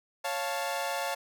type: chord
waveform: sawtooth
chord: Db augmented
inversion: none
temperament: equal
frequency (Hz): 554.4 / 698.5 / 880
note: Db5 / F5 / A5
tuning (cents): 0 / 0 / 0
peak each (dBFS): -31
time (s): 0.24-1.15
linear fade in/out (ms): 10
effects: none